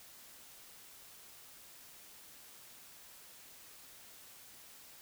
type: silence
effects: white hiss -56 dBFS RMS until 5.01 s